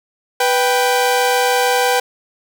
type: tone pair together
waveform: sawtooth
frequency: 493.9 / 784 Hz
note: B4 / G5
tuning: 0 / 0 cents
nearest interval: minor sixth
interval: 800 cents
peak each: -12 dBFS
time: 0.4-2 s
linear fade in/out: 5 ms
effects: none